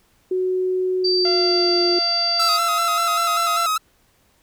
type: tone with pitch glide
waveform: sine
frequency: 370 to 352.9 Hz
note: F#4 to F4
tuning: 0 to +18 cents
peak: -18 dBFS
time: 0.31-1.99 s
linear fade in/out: 5 ms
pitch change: -82 cents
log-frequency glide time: 0.98-1.75 s
type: tone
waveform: sine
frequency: 4655 Hz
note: D8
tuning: 16 cents flat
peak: -18 dBFS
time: 1.04-2.57 s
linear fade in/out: 10 ms
type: harmonic tone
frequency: 688 Hz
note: F5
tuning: 26 cents flat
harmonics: 1 / 2 / 3 / 4 / 5 / 6 / 7 / 8 / 9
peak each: -26 / -32 / -36 / -38 / -40 / -42 / -43 / -44 / -45 dBFS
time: 1.25-3.66 s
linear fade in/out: 2 ms
type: tone with vibrato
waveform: 45% pulse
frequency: 1300 Hz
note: E6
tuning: 24 cents flat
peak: -18 dBFS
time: 2.39-3.78 s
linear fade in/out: 10 ms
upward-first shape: square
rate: 5.1 Hz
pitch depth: 45 cents each way
effects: pink hiss -60 dBFS RMS until 4.42 s